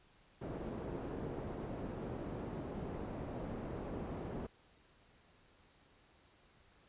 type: low-pass noise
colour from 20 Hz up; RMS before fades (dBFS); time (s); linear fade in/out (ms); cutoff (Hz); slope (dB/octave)
white; -43; 0.41-4.47; 10; 440; 12
effects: pink hiss -67 dBFS RMS until 6.88 s + resampled to 8000 Hz